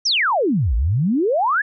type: exponential two-way sweep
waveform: sine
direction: down then up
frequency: 6080 to 51.91 to 1782 Hz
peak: -15 dBFS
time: 0.05-1.62 s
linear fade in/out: 10 ms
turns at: 0.75 s
effects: none